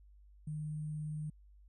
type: tone with sample-and-hold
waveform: sine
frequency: 152.9 Hz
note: D#3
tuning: 30 cents flat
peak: -37 dBFS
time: 0.47-1.3 s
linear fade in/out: 5 ms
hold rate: 8820 Hz
effects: added 50 Hz sine -57 dBFS peak until 1.68 s + resampled to 32000 Hz